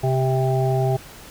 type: harmonic tone with a mistuned harmonic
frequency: 130.81 Hz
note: C3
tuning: in tune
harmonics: 1 / 3 / 5 / 6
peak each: -19 / -24 / -26 / -27 dBFS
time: 0.03-0.97 s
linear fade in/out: 10 ms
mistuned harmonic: 6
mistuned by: +20 cents
effects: pink hiss -42 dBFS RMS until 1.3 s

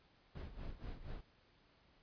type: noise with tremolo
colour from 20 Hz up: brown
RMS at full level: -44 dBFS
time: 0.35-1.21 s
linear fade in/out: 5 ms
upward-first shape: sine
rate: 4.2 Hz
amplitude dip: 75%
effects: pink hiss -70 dBFS RMS until 2.02 s + resampled to 11025 Hz

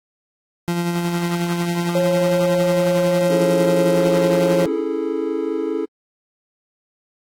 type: tone with tremolo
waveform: 30% pulse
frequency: 172.6 Hz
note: F3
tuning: 20 cents flat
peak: -15 dBFS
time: 0.68-4.66 s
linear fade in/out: 0 ms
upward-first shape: sine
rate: 11 Hz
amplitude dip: 35%
type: tone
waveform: sine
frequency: 541 Hz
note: C#5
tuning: 42 cents flat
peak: -16 dBFS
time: 1.95-4.65 s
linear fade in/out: 2 ms
type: chord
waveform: triangle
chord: A major seventh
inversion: first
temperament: equal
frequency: 277.2 / 329.6 / 415.3 / 440 Hz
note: C#4 / E4 / G#4 / A4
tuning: 0 / 0 / 0 / 0 cents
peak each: -26 / -22 / -24 / -23 dBFS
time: 3.29-5.86 s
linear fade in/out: 20 ms
effects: AAC 48 kbps

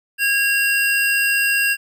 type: tone pair together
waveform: square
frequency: 1635 / 2750 Hz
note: G#6 / F7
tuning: -28 / -27 cents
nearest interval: major sixth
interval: 901 cents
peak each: -19 dBFS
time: 0.18-1.77 s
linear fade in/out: 50 ms
effects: none

